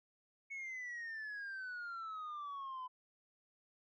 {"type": "exponential sweep", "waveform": "sine", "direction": "down", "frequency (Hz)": [2217, 1004], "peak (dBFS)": -40, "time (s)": [0.5, 2.88], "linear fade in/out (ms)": 20, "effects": ["tanh soft clip ceiling -41 dBFS"]}